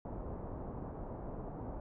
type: low-pass noise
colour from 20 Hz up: pink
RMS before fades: -43 dBFS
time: 0.05-1.8 s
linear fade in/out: 2 ms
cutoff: 920 Hz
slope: 24 dB/octave
effects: none